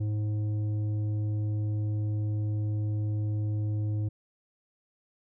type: tone with tanh clipping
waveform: triangle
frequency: 105.7 Hz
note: G#2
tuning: 31 cents sharp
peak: -28 dBFS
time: 0-4.09 s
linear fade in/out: 10 ms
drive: 12 dB
effects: none